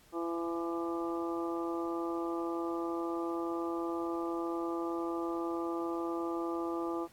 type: harmonic tone with a mistuned harmonic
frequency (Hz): 168.4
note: E3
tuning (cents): +37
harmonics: 2 / 3 / 4 / 5 / 6 / 7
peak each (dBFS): -34 / -42 / -44 / -44 / -47 / -42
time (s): 0.12-7.08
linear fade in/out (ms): 50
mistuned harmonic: 7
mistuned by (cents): +15
effects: pink hiss -62 dBFS RMS until 7.12 s + AAC 64 kbps